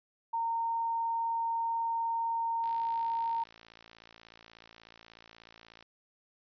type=tone; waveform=sine; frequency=919 Hz; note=A#5; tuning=25 cents flat; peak=-29 dBFS; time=0.33-3.44 s; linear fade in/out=10 ms
type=click train; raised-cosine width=0.2 ms; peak=-34 dBFS; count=181; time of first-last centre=2.64-5.826 s; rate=56.5 Hz
effects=resampled to 11025 Hz